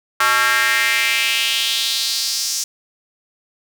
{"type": "tone with high-pass filter sweep", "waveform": "square", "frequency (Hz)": 123.47, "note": "B2", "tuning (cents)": 0, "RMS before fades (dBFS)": -18, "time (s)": [0.2, 2.64], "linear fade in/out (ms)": 5, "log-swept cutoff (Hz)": [1300, 6000], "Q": 3, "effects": []}